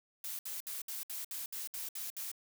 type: noise bursts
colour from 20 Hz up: blue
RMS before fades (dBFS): -41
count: 10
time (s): 0.24-2.316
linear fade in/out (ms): 2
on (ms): 150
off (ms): 64
effects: none